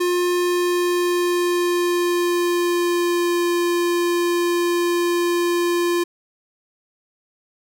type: tone with pitch glide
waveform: square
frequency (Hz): 354.8 to 347.5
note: F4 to F4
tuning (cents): +27 to -9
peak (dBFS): -18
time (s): 0-6.04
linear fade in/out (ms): 10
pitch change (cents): -36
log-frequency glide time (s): 0.28-3.47
effects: none